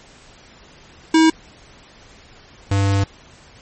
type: tone pair in turn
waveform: square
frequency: 320.5 / 98.82 Hz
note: E4 / G2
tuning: -49 / +14 cents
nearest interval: octave + minor sixth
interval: 2037 cents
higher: first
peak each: -10 / -15 dBFS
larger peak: first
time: 1.14-1.3 / 2.71-3.04 s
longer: second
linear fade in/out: 5 ms
effects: pink hiss -46 dBFS RMS until 3.61 s + MP3 32 kbps